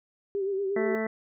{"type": "tone with vibrato", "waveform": "sine", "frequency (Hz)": 392, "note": "G4", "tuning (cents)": 0, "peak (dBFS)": -26, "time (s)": [0.35, 0.95], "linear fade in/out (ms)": 0, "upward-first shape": "sine", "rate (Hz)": 8.5, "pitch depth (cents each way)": 54}
{"type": "harmonic tone", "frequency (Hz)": 220, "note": "A3", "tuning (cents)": 0, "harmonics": [1, 2, 3, 4, 5, 6, 7, 8, 9], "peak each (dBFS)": [-31, -31, -34, -43, -45, -43, -45, -45, -36], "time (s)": [0.76, 1.07], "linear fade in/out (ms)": 5}
{"effects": []}